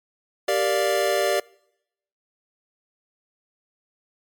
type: chord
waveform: square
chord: G minor seventh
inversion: none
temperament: equal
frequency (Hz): 392 / 466.2 / 587.3 / 698.5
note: G4 / Bb4 / D5 / F5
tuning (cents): 0 / 0 / 0 / 0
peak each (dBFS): -26 / -28 / -23 / -28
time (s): 0.48-1.4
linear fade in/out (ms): 5
effects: noise-tail reverb RT60 0.8 s tail -25 dB re dry + MP3 96 kbps